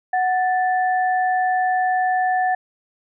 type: tone pair together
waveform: sine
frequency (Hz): 740 / 1760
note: F#5 / A6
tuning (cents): 0 / 0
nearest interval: octave + minor third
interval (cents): 1500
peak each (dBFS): -17 / -25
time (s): 0.13-2.55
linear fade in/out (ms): 5
effects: none